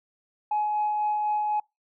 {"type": "tone with tremolo", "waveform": "sine", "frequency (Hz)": 843, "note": "G#5", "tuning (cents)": 26, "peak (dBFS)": -21, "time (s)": [0.51, 1.6], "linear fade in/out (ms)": 5, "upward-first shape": "sine", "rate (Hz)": 4, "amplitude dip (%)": 25, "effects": ["noise-tail reverb RT60 0.2 s tail -26 dB re dry", "tanh soft clip ceiling -19 dBFS"]}